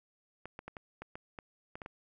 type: clicks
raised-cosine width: 0.5 ms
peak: -28 dBFS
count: 10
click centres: 0.456 / 0.591 / 0.68 / 0.768 / 1.02 / 1.155 / 1.388 / 1.755 / 1.818 / 1.861 s
effects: none